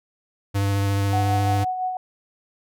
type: tone with vibrato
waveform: square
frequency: 99.5 Hz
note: G2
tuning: 26 cents sharp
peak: -20 dBFS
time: 0.54-1.65 s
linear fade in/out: 20 ms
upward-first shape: sine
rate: 14 Hz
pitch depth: 12 cents each way
type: tone with tremolo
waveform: sine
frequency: 740 Hz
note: F#5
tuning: in tune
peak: -21 dBFS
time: 1.13-1.97 s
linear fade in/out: 2 ms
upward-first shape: sine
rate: 5.9 Hz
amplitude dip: 45%
effects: none